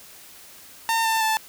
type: tone with pitch steps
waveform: sawtooth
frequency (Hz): 908 / 893.4 / 879.1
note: A#5 / A5 / A5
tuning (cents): -46 / +26 / -2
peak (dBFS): -16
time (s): 0.89-1.37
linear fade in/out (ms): 0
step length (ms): 160
effects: white hiss -46 dBFS RMS until 1.48 s